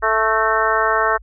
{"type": "harmonic tone with a mistuned harmonic", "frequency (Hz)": 220, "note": "A3", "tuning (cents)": 0, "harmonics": [2, 3, 4, 5, 6, 7, 8], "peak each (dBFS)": [-23, -22, -24, -20, -21, -22, -24], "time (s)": [0.02, 1.18], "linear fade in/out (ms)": 20, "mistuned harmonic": 8, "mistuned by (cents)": 56, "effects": ["added 50 Hz sine -39 dBFS peak until 1.22 s"]}